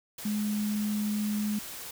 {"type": "tone in noise", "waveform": "sine", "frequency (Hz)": 210.1, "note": "G#3", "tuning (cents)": 20, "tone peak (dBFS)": -27, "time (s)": [0.25, 1.59], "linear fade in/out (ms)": 5, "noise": "white", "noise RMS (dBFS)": -41, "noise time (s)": [0.18, 1.91], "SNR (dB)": 11, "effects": []}